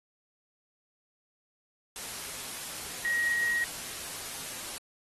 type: tone in noise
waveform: sine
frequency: 1892 Hz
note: A#6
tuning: 25 cents sharp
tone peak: -26 dBFS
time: 3.05-3.64 s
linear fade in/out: 0 ms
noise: white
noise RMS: -39 dBFS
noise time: 1.96-4.78 s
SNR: +10 dB
effects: AAC 32 kbps